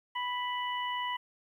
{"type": "harmonic tone", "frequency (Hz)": 987.8, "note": "B5", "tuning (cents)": 0, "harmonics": [1, 2, 3], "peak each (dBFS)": [-33, -38, -39], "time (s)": [0.15, 1.17], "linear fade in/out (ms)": 10, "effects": ["11-bit"]}